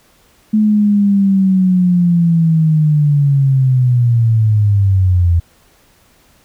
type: linear sweep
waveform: sine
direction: down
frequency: 215.9 to 83.4 Hz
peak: -8 dBFS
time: 0.53-5.4 s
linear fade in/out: 10 ms
effects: pink hiss -51 dBFS RMS until 6.44 s